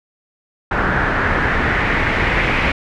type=noise with low-pass filter sweep; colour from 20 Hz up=pink; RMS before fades=-17 dBFS; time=0.71-2.72 s; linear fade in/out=5 ms; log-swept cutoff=1500 to 2300 Hz; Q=3.1; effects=none